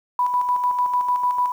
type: tone with tremolo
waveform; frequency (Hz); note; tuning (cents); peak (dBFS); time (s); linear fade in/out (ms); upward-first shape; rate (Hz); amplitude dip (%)
sine; 987.8; B5; 0; -16; 0.19-1.52; 2; square; 6.7; 45
effects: 8-bit